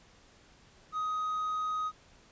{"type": "tone with hard clipping", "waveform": "sine", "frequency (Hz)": 1255, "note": "D#6", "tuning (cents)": 15, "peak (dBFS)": -31, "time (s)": [0.92, 1.92], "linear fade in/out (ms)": 50, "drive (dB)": 2, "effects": ["pink hiss -60 dBFS RMS until 2.31 s", "resampled to 16000 Hz"]}